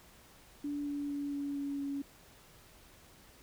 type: tone with pitch steps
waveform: sine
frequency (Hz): 289.2 / 287.4 / 285.5 / 283.7 / 281.9 / 280.2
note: D4 / D4 / D4 / C#4 / C#4 / C#4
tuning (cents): -27 / -37 / -49 / +40 / +29 / +19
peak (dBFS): -34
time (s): 0.64-2.02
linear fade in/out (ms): 5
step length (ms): 230
effects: pink hiss -59 dBFS RMS until 3.42 s